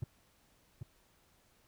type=tone with echo; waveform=triangle; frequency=119 Hz; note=A#2; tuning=36 cents sharp; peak=-30 dBFS; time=0.02-0.04 s; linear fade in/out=5 ms; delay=790 ms; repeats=1; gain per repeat=-6 dB; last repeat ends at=0.83 s; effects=pink hiss -69 dBFS RMS until 1.67 s